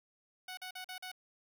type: tone bursts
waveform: 10% pulse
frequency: 740 Hz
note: F#5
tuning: in tune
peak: -34 dBFS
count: 5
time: 0.48-1.117 s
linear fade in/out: 5 ms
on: 93 ms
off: 43 ms
effects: none